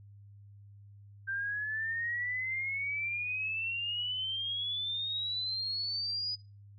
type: exponential sweep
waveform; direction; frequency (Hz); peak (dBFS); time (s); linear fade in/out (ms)
sine; up; 1568 to 4978; -32; 1.27-6.36; 20
effects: noise-tail reverb RT60 0.3 s tail -21 dB re dry + added 101 Hz sine -51 dBFS peak until 6.78 s